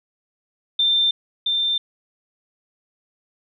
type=tone with echo; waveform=sine; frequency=3581 Hz; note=A7; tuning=30 cents sharp; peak=-15 dBFS; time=0.79-1.11 s; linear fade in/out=5 ms; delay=670 ms; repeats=1; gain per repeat=-3 dB; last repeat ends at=1.78 s; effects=none